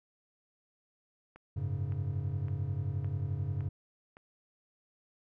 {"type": "click train", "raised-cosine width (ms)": 0.5, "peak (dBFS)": -37, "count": 6, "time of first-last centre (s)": [1.36, 4.169], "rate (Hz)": 1.78}
{"type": "chord", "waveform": "triangle", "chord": "F# suspended second", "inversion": "none", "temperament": "equal", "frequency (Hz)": [92.5, 103.83, 138.59], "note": ["F#2", "G#2", "C#3"], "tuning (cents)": [0, 0, 0], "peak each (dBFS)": -34, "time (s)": [1.56, 3.69], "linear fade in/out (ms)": 10}
{"effects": []}